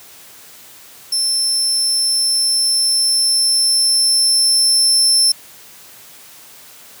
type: tone with level ramp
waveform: 30% pulse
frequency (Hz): 5330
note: E8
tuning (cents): +18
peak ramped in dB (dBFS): -11 to -6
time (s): 1.12-5.32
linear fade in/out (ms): 5
effects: white hiss -41 dBFS RMS until 7 s + high-pass 80 Hz 12 dB/octave